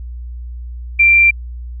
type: tone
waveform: sine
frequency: 2362 Hz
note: D7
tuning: 9 cents sharp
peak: -6 dBFS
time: 0.99-1.31 s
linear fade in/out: 10 ms
effects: added 60 Hz sine -25 dBFS peak until 1.8 s